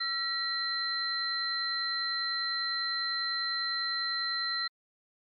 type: tone cluster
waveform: sine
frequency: 1345 / 1921 / 4095 Hz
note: E6 / B6 / C8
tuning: +34 / -48 / -38 cents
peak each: -37 / -35 / -31 dBFS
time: 0-4.68 s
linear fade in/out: 10 ms
effects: MP3 48 kbps